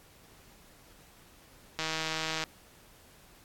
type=click train; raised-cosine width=0.2 ms; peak=-15 dBFS; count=104; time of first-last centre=1.79-2.438 s; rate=159 Hz; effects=pink hiss -58 dBFS RMS until 3.44 s + AAC 64 kbps